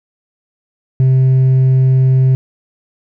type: tone with hard clipping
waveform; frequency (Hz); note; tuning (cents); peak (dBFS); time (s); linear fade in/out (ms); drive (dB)
triangle; 130.81; C3; 0; -6; 1-2.35; 0; 1
effects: none